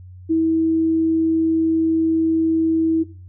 sine tone, 323.9 Hz, E4, 30 cents flat, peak -14 dBFS, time 0.29-3.04 s, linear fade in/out 20 ms, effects noise-tail reverb RT60 0.4 s tail -17 dB re dry + added 91 Hz sine -37 dBFS peak until 3.28 s

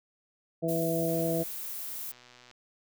harmonic tone, 164.81 Hz, E3, in tune, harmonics 1 / 2 / 3 / 4, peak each -32 / -32 / -32 / -32 dBFS, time 0.62-1.44 s, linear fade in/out 20 ms
violet noise, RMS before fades -38 dBFS, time 0.68-2.12 s, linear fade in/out 10 ms
click train, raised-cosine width 0.2 ms, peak -36 dBFS, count 176, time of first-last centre 1.09-2.513 s, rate 123 Hz
effects none

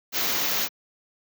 white band-stop noise, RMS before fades -25 dBFS, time 0.12-0.69 s, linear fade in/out 50 ms, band 6900 to 13000 Hz, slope 96 dB/octave, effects high-pass 150 Hz 12 dB/octave

